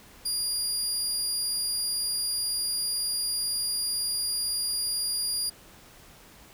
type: tone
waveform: 25% pulse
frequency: 4826 Hz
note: D8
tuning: 46 cents sharp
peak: -22 dBFS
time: 0.25-5.5 s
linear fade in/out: 10 ms
effects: pink hiss -52 dBFS RMS until 6.53 s